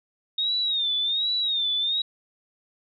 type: tone with vibrato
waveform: sine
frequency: 3702 Hz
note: A#7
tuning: 13 cents flat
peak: -22 dBFS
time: 0.38-2.02 s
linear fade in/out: 5 ms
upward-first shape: sine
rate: 1.3 Hz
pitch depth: 110 cents each way
effects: none